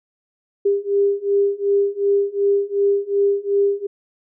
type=beating tone pair; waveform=sine; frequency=399.6 / 402.3 Hz; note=G4 / G4; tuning=+33 / +45 cents; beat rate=2.7 Hz; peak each=-19 / -18 dBFS; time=0.65-3.87 s; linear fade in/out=10 ms; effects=none